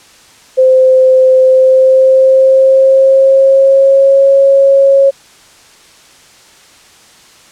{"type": "tone with pitch glide", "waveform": "sine", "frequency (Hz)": [519, 548.3], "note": ["C5", "C#5"], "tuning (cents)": [-14, -19], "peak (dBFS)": -3, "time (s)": [0.57, 5.11], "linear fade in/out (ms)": 20, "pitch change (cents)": 95, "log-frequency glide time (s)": [1.41, 4.3], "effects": ["white hiss -41 dBFS RMS until 7.51 s", "low-pass 8000 Hz 12 dB/octave"]}